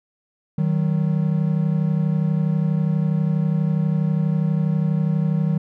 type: tone pair together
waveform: triangle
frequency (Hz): 155.56 / 187.84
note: D#3 / F#3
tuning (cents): 0 / +26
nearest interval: minor third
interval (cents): 326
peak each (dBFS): -17 / -20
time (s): 0.58-5.58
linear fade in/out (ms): 5
effects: none